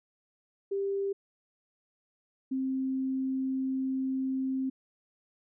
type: tone pair in turn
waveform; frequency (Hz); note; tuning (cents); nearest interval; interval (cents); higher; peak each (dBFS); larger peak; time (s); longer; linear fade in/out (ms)
sine; 395.2 / 263.8; G4 / C4; +14 / +14; perfect fifth; 700; first; -28; neither; 0.71-1.13 / 2.51-4.7; second; 10
effects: none